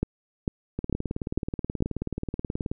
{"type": "two click trains", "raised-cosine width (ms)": 3, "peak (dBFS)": [-16, -11], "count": [37, 5], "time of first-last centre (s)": [[0.79, 2.715], [0.03, 1.824]], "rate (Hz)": [18.7, 2.23], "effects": []}